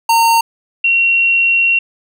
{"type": "tone pair in turn", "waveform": ["square", "sine"], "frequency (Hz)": [917, 2738], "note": ["A#5", "F7"], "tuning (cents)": [-29, -35], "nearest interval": "octave + perfect fifth", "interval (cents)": 1894, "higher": "second", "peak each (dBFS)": -9, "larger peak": "neither", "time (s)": [[0.09, 0.41], [0.84, 1.79]], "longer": "second", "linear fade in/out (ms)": 5, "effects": []}